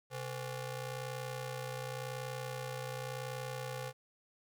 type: ring-modulated tone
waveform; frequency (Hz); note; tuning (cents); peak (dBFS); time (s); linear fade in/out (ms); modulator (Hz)
sawtooth; 321.1; E4; -45; -32; 0.1-3.93; 50; 191
effects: none